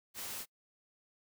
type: noise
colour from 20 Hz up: white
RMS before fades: -42 dBFS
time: 0.14-0.46 s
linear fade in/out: 50 ms
effects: noise-tail reverb RT60 0.1 s tail -25 dB re dry